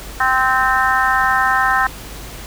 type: harmonic tone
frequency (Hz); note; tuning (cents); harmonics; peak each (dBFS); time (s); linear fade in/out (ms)
260; C4; -11; 3 / 4 / 5 / 6 / 7; -19 / -19 / -19 / -19 / -19; 0.2-1.87; 5
effects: added 50 Hz sine -34 dBFS peak until 2.46 s + pink hiss -34 dBFS RMS until 2.46 s